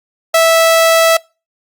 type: tone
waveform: sawtooth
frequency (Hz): 656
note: E5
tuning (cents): -9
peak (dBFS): -3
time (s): 0.34-1.17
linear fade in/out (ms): 5
effects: noise-tail reverb RT60 0.3 s tail -25 dB re dry + Opus 48 kbps